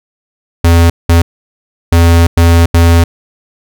square tone bursts at uneven times, 84.4 Hz, E2, 41 cents sharp, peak -4 dBFS, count 5, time 0.64-0.9 / 1.09-1.22 / 1.92-2.27 / 2.37-2.66 / 2.74-3.04 s, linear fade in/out 5 ms, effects none

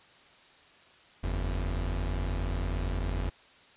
45% pulse tone pair together, 46.38 / 83.4 Hz, F#1 / E2, +5 / +21 cents, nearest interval minor seventh, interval 1016 cents, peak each -30 / -34 dBFS, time 1.23-3.3 s, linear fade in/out 10 ms, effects white hiss -57 dBFS RMS until 3.76 s + resampled to 8000 Hz

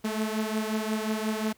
sawtooth beating tone pair, 215.5 / 221.1 Hz, A3 / A3, -36 / +9 cents, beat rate 5.6 Hz, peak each -25 / -28 dBFS, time 0.04-1.53 s, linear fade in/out 10 ms, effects pink hiss -62 dBFS RMS until 1.57 s

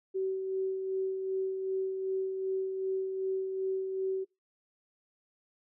sine tone with tremolo, 381 Hz, G4, 49 cents flat, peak -28 dBFS, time 0.14-4.25 s, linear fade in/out 20 ms, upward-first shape sine, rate 2.6 Hz, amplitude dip 40%, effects noise-tail reverb RT60 0.2 s tail -22 dB re dry

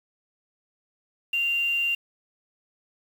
sine tone with quantisation, 2778 Hz, F7, 10 cents flat, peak -22 dBFS, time 1.33-1.95 s, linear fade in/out 5 ms, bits 7, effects none

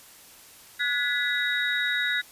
sine tone cluster, 1456 / 1694 / 1987 / 3793 Hz, F#6 / G#6 / B6 / A#7, -28 / +34 / +10 / +29 cents, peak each -29 dBFS, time 0.79-2.22 s, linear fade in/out 20 ms, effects white hiss -50 dBFS RMS until 2.31 s + resampled to 32000 Hz

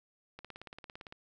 click train, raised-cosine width 0.3 ms, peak -30 dBFS, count 14, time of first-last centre 0.39-1.124 s, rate 17.7 Hz, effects none

